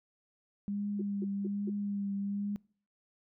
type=tone with vibrato; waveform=sine; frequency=201.6 Hz; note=G3; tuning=49 cents sharp; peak=-32 dBFS; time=0.68-2.56 s; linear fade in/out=0 ms; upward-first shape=triangle; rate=1.2 Hz; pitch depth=29 cents each way
type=tone bursts; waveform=sine; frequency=358.4 Hz; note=F4; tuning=45 cents sharp; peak=-36 dBFS; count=4; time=0.99-1.698 s; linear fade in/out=5 ms; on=27 ms; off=200 ms
effects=noise-tail reverb RT60 0.5 s tail -25 dB re dry